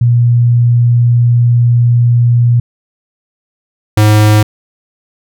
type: tone pair in turn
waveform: sine / square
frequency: 119.8 / 106.36 Hz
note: A#2 / G#2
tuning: +48 / +42 cents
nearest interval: major second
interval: 206 cents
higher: first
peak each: -5 dBFS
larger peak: neither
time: 0.01-2.6 / 3.97-4.43 s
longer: first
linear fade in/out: 5 ms
effects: none